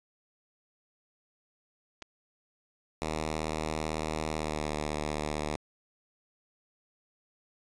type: clicks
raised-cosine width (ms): 0.2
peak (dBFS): -28 / -25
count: 2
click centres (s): 2.021 / 2.024
type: tone with pitch glide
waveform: 5% pulse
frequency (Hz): 78 to 75.56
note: D#2 to D2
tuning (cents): +5 to +50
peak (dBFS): -20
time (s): 3.02-5.56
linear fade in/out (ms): 0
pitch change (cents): -55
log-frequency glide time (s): 4.32-4.68
effects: resampled to 22050 Hz